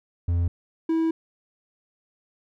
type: tone pair in turn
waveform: triangle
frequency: 86.1 / 325.1 Hz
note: F2 / E4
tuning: -24 / -24 cents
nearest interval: octave + major seventh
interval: 2300 cents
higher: second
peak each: -18 dBFS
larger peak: neither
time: 0.28-0.48 / 0.89-1.11 s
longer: second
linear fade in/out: 5 ms
effects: none